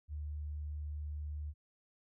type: tone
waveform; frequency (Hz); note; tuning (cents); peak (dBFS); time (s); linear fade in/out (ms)
sine; 74.6; D2; +28; -38; 0.08-1.54; 50
effects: none